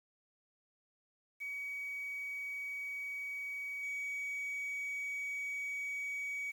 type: tone with level steps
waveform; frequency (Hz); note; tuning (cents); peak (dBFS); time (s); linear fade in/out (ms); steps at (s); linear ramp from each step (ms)
sine; 2263; C#7; +35; -37 / -34; 1.4-6.52; 20; 3.83; 2
effects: tanh soft clip ceiling -36 dBFS + 10-bit